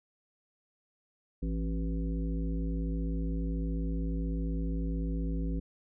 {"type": "harmonic tone with a mistuned harmonic", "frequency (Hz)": 54.3, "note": "A1", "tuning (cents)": -22, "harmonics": [1, 3, 5, 7, 9], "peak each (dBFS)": [-31, -36, -38, -47, -48], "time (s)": [1.42, 5.6], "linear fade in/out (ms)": 10, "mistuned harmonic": 3, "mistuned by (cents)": 75, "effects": []}